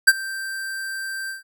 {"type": "tone with ADSR envelope", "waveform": "square", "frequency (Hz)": 1568, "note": "G6", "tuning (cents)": 0, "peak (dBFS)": -7, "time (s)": [0.07, 1.43], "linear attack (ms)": 13, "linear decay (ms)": 38, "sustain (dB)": -21, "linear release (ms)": 140, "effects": []}